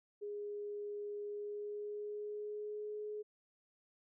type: tone with pitch glide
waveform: sine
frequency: 412.6 to 421.8 Hz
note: G#4 to G#4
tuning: -11 to +27 cents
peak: -40 dBFS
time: 0.21-3.23 s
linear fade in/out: 20 ms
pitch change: +38 cents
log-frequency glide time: 1.24-2.98 s
effects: none